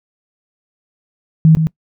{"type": "tone with echo", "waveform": "sine", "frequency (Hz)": 159.2, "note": "D#3", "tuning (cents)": 40, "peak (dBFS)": -4, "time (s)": [1.45, 1.55], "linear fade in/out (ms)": 0, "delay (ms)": 120, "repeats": 1, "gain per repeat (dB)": -7, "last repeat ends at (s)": 1.67, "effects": ["noise-tail reverb RT60 0.1 s tail -23 dB re dry"]}